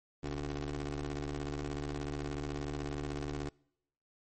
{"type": "ring-modulated tone", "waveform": "20% pulse", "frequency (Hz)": 73.42, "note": "D2", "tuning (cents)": 0, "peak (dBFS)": -28, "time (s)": [0.23, 3.49], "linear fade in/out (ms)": 5, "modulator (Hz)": 212, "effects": ["noise-tail reverb RT60 0.8 s tail -26 dB re dry", "MP3 32 kbps"]}